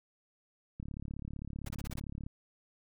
click train, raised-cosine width 5 ms, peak -29 dBFS, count 53, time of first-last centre 0.8-2.265 s, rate 35.5 Hz
pink noise bursts, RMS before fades -46 dBFS, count 6, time 1.66-1.998 s, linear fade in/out 5 ms, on 28 ms, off 34 ms
effects none

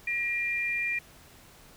sine tone pair together, 1902.5 / 2397 Hz, A#6 / D7, +35 / +35 cents, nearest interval major third, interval 400 cents, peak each -33 / -28 dBFS, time 0.07-0.99 s, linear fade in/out 5 ms, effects pink hiss -54 dBFS RMS until 1.76 s

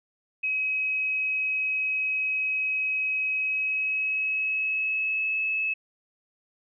sine tone with pitch glide, 2545 to 2592 Hz, D#7 to E7, +39 to -30 cents, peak -24 dBFS, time 0.43-5.74 s, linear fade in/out 10 ms, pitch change +31 cents, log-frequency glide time 3.35-5.42 s, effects none

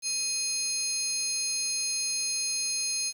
sine tone cluster, 2493 / 4195 / 5060 / 6430 / 10210 Hz, D#7 / C8 / D#8 / G8 / D#9, +3 / +4 / +28 / +43 / +44 cents, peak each -37 / -31 / -38 / -30 / -34 dBFS, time 0.02-3.13 s, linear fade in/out 50 ms, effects tanh soft clip ceiling -21 dBFS + 9-bit

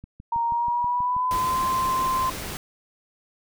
click train, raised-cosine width 5 ms, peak -28 dBFS, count 9, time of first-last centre 0.04-1.326 s, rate 6.22 Hz
sine tone with pitch glide, 932.3 to 1040.4 Hz, A#5 to C6, 0 to -10 cents, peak -21 dBFS, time 0.32-2.3 s, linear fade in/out 5 ms, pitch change +190 cents, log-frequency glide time 0.45-1.61 s
pink noise, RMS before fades -33 dBFS, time 1.31-2.57 s, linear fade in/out 0 ms
effects none

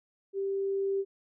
sine tone with level ramp, 392 Hz, G4, in tune, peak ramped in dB -29 to -26 dBFS, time 0.33-1.05 s, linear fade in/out 50 ms, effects none

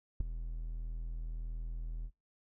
triangle tone with ADSR envelope, 40.77 Hz, E1, 18 cents flat, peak -23 dBFS, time 0.2-2.11 s, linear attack 6 ms, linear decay 11 ms, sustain -12 dB, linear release 62 ms, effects noise-tail reverb RT60 0.2 s tail -24 dB re dry

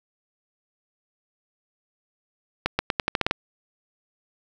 accelerating click train, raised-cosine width 0.3 ms, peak -5 dBFS, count 9, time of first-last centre 2.66-3.311 s, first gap 130 ms, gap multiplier 0.86, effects 7-bit

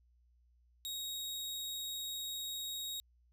sawtooth tone, 3775 Hz, A#7, 21 cents sharp, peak -36 dBFS, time 0.85-3 s, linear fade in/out 0 ms, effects added 60 Hz sine -66 dBFS peak until 3.32 s

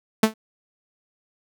sawtooth tone with exponential decay, 219.4 Hz, A3, 5 cents flat, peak -7 dBFS, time 0.23-0.34 s, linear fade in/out 5 ms, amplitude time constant 23 ms, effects none

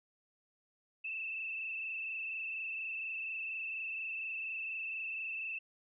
sine tone with frequency modulation, 2637 Hz, E7, in tune, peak -37 dBFS, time 1.04-5.59 s, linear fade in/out 10 ms, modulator 24.2 Hz, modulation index 2.9, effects none

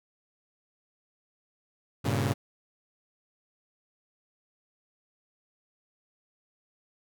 sawtooth chord, G diminished, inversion none, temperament equal, 98 / 116.54 / 138.59 Hz, G2 / Bb2 / Db3, 0 / 0 / 0 cents, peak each -26 dBFS, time 2.04-2.34 s, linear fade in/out 20 ms, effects none

